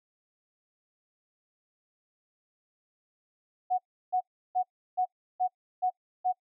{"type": "tone bursts", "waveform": "sine", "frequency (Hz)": 736, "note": "F#5", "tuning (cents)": -9, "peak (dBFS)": -23, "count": 7, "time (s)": [3.7, 6.328], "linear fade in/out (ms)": 20, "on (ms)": 84, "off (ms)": 340, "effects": ["noise-tail reverb RT60 0.1 s tail -26 dB re dry"]}